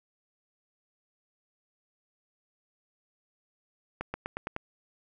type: accelerating click train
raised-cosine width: 0.5 ms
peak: -18 dBFS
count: 6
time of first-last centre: 4.01-4.564 s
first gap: 130 ms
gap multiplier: 0.92
effects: none